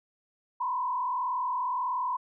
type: tone with frequency modulation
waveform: sine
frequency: 1000 Hz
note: B5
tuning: 21 cents sharp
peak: -27 dBFS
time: 0.6-2.17 s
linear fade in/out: 10 ms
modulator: 41.6 Hz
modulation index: 1.1
effects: none